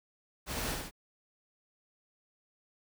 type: noise with echo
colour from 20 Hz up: pink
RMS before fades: -37 dBFS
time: 0.46-0.77 s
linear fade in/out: 50 ms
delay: 71 ms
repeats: 2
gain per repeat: -3 dB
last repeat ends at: 0.912 s
effects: none